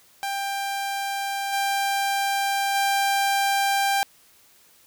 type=tone with level steps; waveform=sawtooth; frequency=792 Hz; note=G5; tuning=18 cents sharp; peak=-22 / -18 / -16 dBFS; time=0.23-4.03 s; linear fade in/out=0 ms; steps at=1.52 / 2.74 s; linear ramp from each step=20 ms; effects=white hiss -56 dBFS RMS until 4.86 s